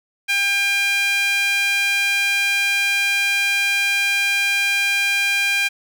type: tone with high-pass filter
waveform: sawtooth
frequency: 800 Hz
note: G5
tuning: 35 cents sharp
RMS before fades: -19 dBFS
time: 0.28-5.69 s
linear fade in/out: 20 ms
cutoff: 2100 Hz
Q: 6.3
effects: none